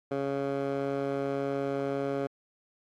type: tone with band-pass filter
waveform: 15% pulse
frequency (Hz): 138.6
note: C#3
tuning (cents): 0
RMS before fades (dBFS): -31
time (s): 0.11-2.27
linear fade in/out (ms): 5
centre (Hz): 550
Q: 0.97
effects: AAC 64 kbps